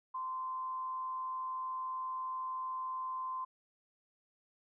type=tone with frequency modulation; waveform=sine; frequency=1036 Hz; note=C6; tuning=17 cents flat; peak=-36 dBFS; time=0.14-3.45 s; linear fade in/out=10 ms; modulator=123 Hz; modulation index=0.24; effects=none